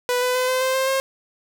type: tone with pitch steps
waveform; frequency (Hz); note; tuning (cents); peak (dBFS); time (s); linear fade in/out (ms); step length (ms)
sawtooth; 493.9 / 500.5 / 507.2 / 514 / 520.9 / 527.8 / 534.9; B4 / B4 / B4 / C5 / C5 / C5 / C5; 0 / +23 / +46 / -31 / -8 / +15 / +38; -15; 0.09-1; 0; 130
effects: none